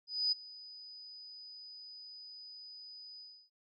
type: tone with ADSR envelope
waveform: sine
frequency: 4978 Hz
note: D#8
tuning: in tune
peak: -27 dBFS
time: 0.07-3.5 s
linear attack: 250 ms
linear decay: 14 ms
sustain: -21 dB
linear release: 300 ms
effects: none